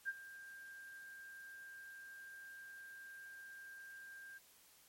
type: tone with ADSR envelope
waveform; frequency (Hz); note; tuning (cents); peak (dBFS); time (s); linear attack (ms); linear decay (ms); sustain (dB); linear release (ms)
sine; 1593; G6; +27; -35; 0.05-4.39; 37; 36; -16; 19
effects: white hiss -66 dBFS RMS until 4.88 s + MP3 64 kbps